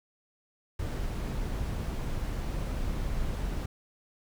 brown noise, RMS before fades -32 dBFS, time 0.79-3.66 s, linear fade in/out 5 ms, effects none

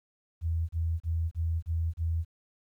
sine tone bursts, 82.41 Hz, E2, in tune, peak -26 dBFS, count 6, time 0.41-2.25 s, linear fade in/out 50 ms, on 280 ms, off 32 ms, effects 11-bit

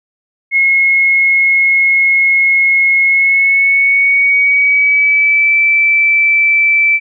sine tone with pitch glide, 2168 to 2324 Hz, C#7 to D7, -39 to -19 cents, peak -7 dBFS, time 0.51-7 s, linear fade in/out 50 ms, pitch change +120 cents, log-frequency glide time 3.03-5.56 s, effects none

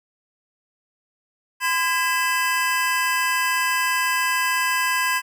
square tone cluster, 1021 / 1629 / 2002 / 2627 Hz, C6 / G#6 / B6 / E7, -43 / -34 / +23 / -7 cents, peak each -24 / -25 / -29 / -27 dBFS, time 1.6-5.22 s, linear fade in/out 50 ms, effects none

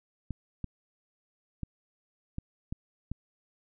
clicks, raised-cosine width 5 ms, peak -22 dBFS, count 6, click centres 0.307 / 0.643 / 1.633 / 2.384 / 2.725 / 3.116 s, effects none

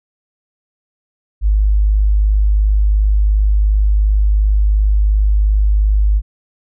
sine tone, 51.4 Hz, G#1, 17 cents flat, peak -9 dBFS, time 1.41-6.22 s, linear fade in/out 50 ms, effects none

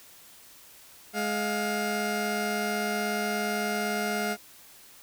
20% pulse tone pair together, 209.9 / 706 Hz, G#3 / F5, +19 / +19 cents, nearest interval octave + major sixth, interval 2100 cents, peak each -25 dBFS, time 1.13-4.37 s, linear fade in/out 50 ms, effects white hiss -52 dBFS RMS until 5.02 s

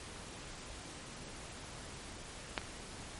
clicks, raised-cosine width 0.3 ms, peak -16 / -29 dBFS, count 2, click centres 2.578 / 2.616 s, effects pink hiss -48 dBFS RMS until 3.19 s + MP3 48 kbps

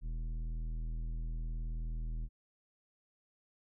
sine tone with tanh clipping, 40.38 Hz, E1, 35 cents flat, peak -37 dBFS, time 0.01-2.29 s, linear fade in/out 50 ms, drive 11 dB, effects none

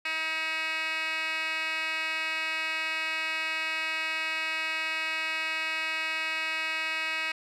10% pulse tone with band-pass filter, 318.5 Hz, D#4, 41 cents sharp, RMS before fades -31 dBFS, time 0.05-7.32 s, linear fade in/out 5 ms, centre 2700 Hz, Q 6, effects none

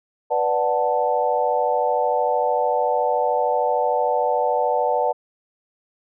sine chord, B minor seventh, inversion none, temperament equal, 493.9 / 587.3 / 740 / 880 Hz, B4 / D5 / F#5 / A5, 0 / 0 / 0 / 0 cents, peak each -23 dBFS, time 0.3-5.13 s, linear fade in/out 20 ms, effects none

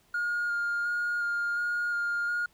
triangle tone with vibrato, 1419 Hz, F6, 27 cents sharp, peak -24 dBFS, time 0.14-2.46 s, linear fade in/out 5 ms, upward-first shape square, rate 1.4 Hz, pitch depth 11 cents each way, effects tanh soft clip ceiling -23 dBFS + pink hiss -65 dBFS RMS until 2.53 s

